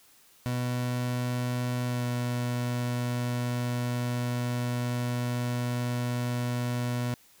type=tone with pitch glide; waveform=30% pulse; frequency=123.47 to 122.26 Hz; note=B2 to B2; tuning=0 to -17 cents; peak=-25 dBFS; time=0.46-7.14 s; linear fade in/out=0 ms; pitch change=-17 cents; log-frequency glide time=1.85-2.05 s; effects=white hiss -59 dBFS RMS until 7.4 s